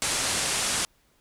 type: low-pass noise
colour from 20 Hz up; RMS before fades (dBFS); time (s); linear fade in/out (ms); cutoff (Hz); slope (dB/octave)
white; -27; 0.02-0.85; 0; 10000; 48
effects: pink hiss -65 dBFS RMS until 1.2 s